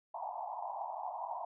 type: band-pass noise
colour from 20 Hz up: white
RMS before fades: -41 dBFS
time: 0.14-1.45 s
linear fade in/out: 5 ms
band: 650 to 1000 Hz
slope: 96 dB/octave
effects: none